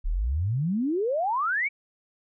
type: exponential sweep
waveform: sine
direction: up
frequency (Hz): 33.49 to 2349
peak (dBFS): -23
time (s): 0.04-1.69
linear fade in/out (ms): 20
effects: none